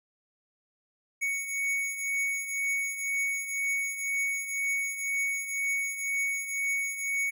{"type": "beating tone pair", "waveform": "square", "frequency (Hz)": [2227, 2229], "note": ["C#7", "C#7"], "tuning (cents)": [7, 9], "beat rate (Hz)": 2, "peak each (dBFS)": [-30, -36], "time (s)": [1.21, 7.31], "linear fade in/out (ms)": 20, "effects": []}